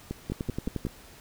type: two click trains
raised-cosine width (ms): 3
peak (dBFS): -17 / -19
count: 7 / 5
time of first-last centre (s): 0.32-0.851 / 0.11-0.868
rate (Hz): 11.3 / 5.28
effects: pink hiss -51 dBFS RMS until 1.2 s